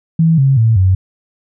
sine tone with pitch steps, 163.2 / 135.66 / 112.76 / 93.73 Hz, E3 / C#3 / A2 / F#2, -17 / -37 / +43 / +23 cents, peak -7 dBFS, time 0.19-0.95 s, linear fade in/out 5 ms, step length 190 ms, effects none

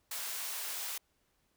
white high-pass noise, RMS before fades -39 dBFS, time 0.11-0.98 s, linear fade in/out 5 ms, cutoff 680 Hz, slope 12 dB/octave, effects pink hiss -75 dBFS RMS until 1.56 s

